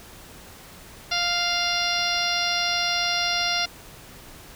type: harmonic tone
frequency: 698.5 Hz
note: F5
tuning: in tune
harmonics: 1 / 2 / 3 / 4 / 5 / 6 / 7 / 8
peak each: -30 / -30 / -30 / -30 / -30 / -30 / -30 / -30 dBFS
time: 1.11-3.66 s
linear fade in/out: 10 ms
effects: pink hiss -45 dBFS RMS until 4.55 s